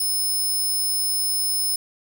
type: tone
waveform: 5% pulse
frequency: 5210 Hz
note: E8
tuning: 21 cents flat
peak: -15 dBFS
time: 0-1.76 s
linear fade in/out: 5 ms
effects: none